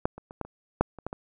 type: clicks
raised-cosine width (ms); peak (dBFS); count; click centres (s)
1; -9 / -27 / -28 / -16 / -29 / -6 / -28 / -18 / -21; 9; 0.055 / 0.18 / 0.309 / 0.413 / 0.45 / 0.81 / 0.987 / 1.066 / 1.129
effects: none